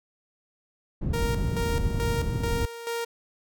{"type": "low-pass noise", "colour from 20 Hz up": "white", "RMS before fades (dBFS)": -27, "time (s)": [1.01, 2.66], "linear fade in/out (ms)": 10, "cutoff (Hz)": 120, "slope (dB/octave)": 12}
{"type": "tone with tremolo", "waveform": "sawtooth", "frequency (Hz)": 466.2, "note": "A#4", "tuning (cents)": 0, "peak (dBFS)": -24, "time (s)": [1.13, 3.05], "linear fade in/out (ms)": 10, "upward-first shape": "square", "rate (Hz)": 2.3, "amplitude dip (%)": 65}
{"effects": []}